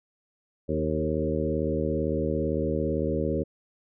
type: harmonic tone with a mistuned harmonic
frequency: 77.78 Hz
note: D#2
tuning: in tune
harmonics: 1 / 2 / 3 / 4 / 5 / 6 / 7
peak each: -32 / -32 / -32 / -32 / -32 / -32 / -32 dBFS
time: 0.68-3.44 s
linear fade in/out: 20 ms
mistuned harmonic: 6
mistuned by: -16 cents
effects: none